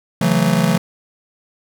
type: chord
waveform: square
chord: F# minor seventh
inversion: second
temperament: just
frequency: 138.75 / 166.5 / 185 / 222 Hz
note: C#3 / E3 / F#3 / A3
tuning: +2 / +18 / 0 / +16 cents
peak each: -23 / -18 / -19 / -20 dBFS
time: 0.21-0.78 s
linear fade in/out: 5 ms
effects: none